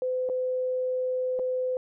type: tone with dropouts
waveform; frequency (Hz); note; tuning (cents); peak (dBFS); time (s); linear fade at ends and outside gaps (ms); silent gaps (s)
sine; 509; C5; -48; -25; 0.02-1.77; 1; 0.29-0.297 / 1.391-1.395
effects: none